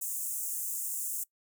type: high-pass noise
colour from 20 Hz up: pink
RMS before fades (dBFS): -35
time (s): 0.01-1.24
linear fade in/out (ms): 10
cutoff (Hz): 7000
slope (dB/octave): 48
effects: noise-tail reverb RT60 0.1 s tail -21 dB re dry